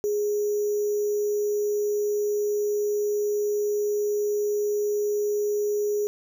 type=tone with sample-and-hold; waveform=sine; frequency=415.3 Hz; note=G#4; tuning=in tune; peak=-22 dBFS; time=0.04-6.07 s; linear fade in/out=0 ms; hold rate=6300 Hz; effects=none